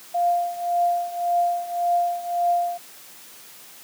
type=tone with tremolo; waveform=sine; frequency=698.5 Hz; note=F5; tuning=in tune; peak=-16 dBFS; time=0.14-2.78 s; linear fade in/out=10 ms; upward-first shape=triangle; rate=1.8 Hz; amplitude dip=85%; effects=white hiss -45 dBFS RMS until 3.83 s + high-pass 150 Hz 12 dB/octave